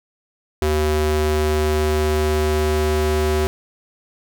square ring-modulated tone, 152.7 Hz, D#3, 32 cents flat, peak -14 dBFS, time 0.62-3.47 s, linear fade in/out 0 ms, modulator 229 Hz, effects none

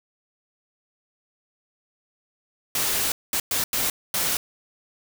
white noise bursts at uneven times, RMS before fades -24 dBFS, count 5, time 2.75-3.12 / 3.33-3.4 / 3.51-3.64 / 3.73-3.9 / 4.14-4.37 s, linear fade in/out 2 ms, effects none

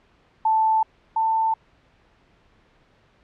sine tone pair in turn, 880 / 890.2 Hz, A5 / A5, 0 / +20 cents, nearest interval unison, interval 20 cents, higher second, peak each -16 / -18 dBFS, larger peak first, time 0.45-0.83 / 1.16-1.54 s, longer neither, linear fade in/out 5 ms, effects pink hiss -59 dBFS RMS until 3.23 s + low-pass 3000 Hz 12 dB/octave

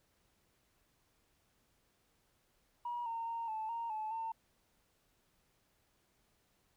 sine tone with pitch steps, 959 / 917 / 923 / 874 / 927 / 865 / 902 Hz, A#5 / A#5 / A#5 / A5 / A#5 / A5 / A5, +49 / -29 / -17 / -12 / -10 / -30 / +43 cents, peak -36 dBFS, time 2.85-4.32 s, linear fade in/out 5 ms, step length 210 ms, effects tanh soft clip ceiling -32 dBFS + pink hiss -75 dBFS RMS until 6.76 s

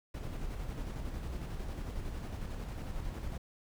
brown noise with tremolo, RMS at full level -38 dBFS, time 0.14-3.38 s, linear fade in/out 5 ms, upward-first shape square, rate 11 Hz, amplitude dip 30%, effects none

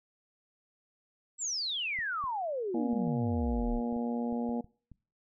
sine exponential sweep, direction down, 7902 to 30.58 Hz, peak -31 dBFS, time 1.38-3.81 s, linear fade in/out 50 ms
clicks, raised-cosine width 5 ms, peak -38 dBFS, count 12, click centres 1.989 / 2.24 / 2.931 / 3.078 / 3.597 / 3.629 / 3.926 / 3.964 / 4.326 / 4.492 / 4.644 / 4.917 s
harmonic tone, 118.9 Hz, A#2, 35 cents sharp, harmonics 2 / 3 / 4 / 5 / 6 / 7, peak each -31 / -46 / -39 / -44 / -44 / -44 dBFS, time 2.74-4.61 s, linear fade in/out 5 ms
effects noise-tail reverb RT60 0.4 s tail -22 dB re dry

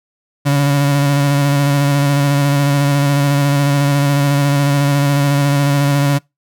35% pulse tone with vibrato, 141.9 Hz, C#3, 41 cents sharp, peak -9 dBFS, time 0.45-6.19 s, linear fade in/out 20 ms, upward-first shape square, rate 14 Hz, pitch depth 21 cents each way, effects noise-tail reverb RT60 0.2 s tail -25 dB re dry

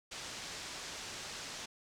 white low-pass noise, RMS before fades -45 dBFS, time 0.11-1.66 s, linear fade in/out 10 ms, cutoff 6900 Hz, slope 24 dB/octave, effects none

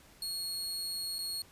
sawtooth tone with dropouts, 4318 Hz, C#8, 46 cents flat, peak -32 dBFS, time 0.22-1.42 s, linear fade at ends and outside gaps 2 ms, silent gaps 1.184-1.188 s, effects pink hiss -59 dBFS RMS until 1.51 s + resampled to 32000 Hz

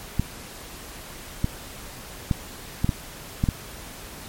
clicks, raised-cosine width 5 ms, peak -8 dBFS, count 7, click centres 0.196 / 1.444 / 2.312 / 2.845 / 2.892 / 3.439 / 3.488 s, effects pink hiss -40 dBFS RMS until 4.28 s + MP3 64 kbps

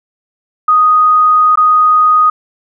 sine tone with dropouts, 1244.5 Hz, D#6, in tune, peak -5 dBFS, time 0.68-2.3 s, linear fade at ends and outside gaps 5 ms, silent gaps 1.557-1.573 s, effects none

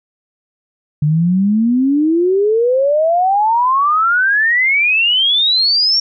sine exponential sweep, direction up, 145.6 to 5588 Hz, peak -10 dBFS, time 1.02-6 s, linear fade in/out 5 ms, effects none

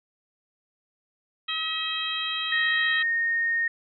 harmonic tone, 640 Hz, D#5, 49 cents sharp, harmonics 2 / 3 / 4 / 5 / 6, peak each -35 / -35 / -34 / -30 / -33 dBFS, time 1.48-3.03 s, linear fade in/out 10 ms
sine tone with pitch glide, 1864.7 to 1847.5 Hz, A#6 to A#6, 0 to -16 cents, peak -22 dBFS, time 2.52-3.68 s, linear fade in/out 5 ms, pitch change -16 cents, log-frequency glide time 2.86-2.93 s
effects none

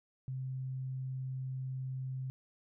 sine tone, 130.81 Hz, C3, in tune, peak -36 dBFS, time 0.28-2.3 s, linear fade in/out 0 ms, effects none

